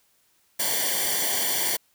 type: noise with comb filter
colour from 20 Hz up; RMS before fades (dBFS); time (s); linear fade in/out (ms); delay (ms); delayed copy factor
white; -25; 0.59-1.77; 10; 0.77; -1
effects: white hiss -65 dBFS RMS until 1.94 s